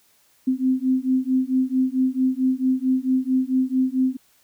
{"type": "beating tone pair", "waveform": "sine", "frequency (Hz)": [257, 261.5], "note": ["C4", "C4"], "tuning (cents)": [-31, -1], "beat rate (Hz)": 4.5, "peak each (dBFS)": -21, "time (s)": [0.47, 4.17], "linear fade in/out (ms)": 10, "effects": ["white hiss -60 dBFS RMS until 4.43 s"]}